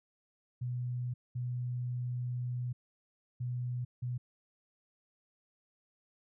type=tone bursts at uneven times; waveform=sine; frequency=123.47 Hz; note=B2; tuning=in tune; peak=-33 dBFS; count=4; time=0.61-1.14 / 1.35-2.73 / 3.4-3.85 / 4.02-4.18 s; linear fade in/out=10 ms; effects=none